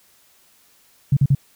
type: tone bursts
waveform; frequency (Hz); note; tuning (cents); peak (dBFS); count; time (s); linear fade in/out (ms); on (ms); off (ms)
sine; 138.59; C#3; 0; -11; 3; 1.12-1.35; 5; 48; 43
effects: white hiss -56 dBFS RMS until 1.55 s